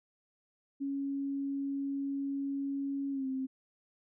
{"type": "tone with pitch glide", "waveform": "sine", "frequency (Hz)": [277.2, 263.6], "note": ["C#4", "C4"], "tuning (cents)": [0, 13], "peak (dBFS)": -32, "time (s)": [0.8, 3.47], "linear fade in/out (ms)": 20, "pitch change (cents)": -87, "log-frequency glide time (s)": [3.11, 3.27], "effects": []}